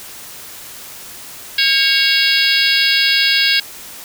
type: harmonic tone with a mistuned harmonic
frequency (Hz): 554.4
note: C#5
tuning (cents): 0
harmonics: 3 / 4 / 5 / 6 / 7 / 8 / 9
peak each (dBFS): -19 / -19 / -19 / -19 / -19 / -19 / -19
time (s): 1.58-3.6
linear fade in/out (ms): 5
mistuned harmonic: 3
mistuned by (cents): -49
effects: white hiss -34 dBFS RMS until 4.04 s